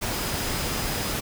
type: tone in noise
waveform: sine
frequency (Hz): 5010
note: D#8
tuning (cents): +11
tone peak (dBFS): -39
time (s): 0.11-1.14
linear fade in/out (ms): 20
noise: pink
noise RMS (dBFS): -28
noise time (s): 0.01-1.21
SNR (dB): -14
effects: none